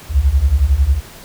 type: beating tone pair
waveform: sine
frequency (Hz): 62.5 / 73.5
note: B1 / D2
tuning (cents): +21 / +2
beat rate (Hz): 11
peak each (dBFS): -14 / -12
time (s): 0.09-1.01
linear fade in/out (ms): 50
effects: pink hiss -38 dBFS RMS until 1.24 s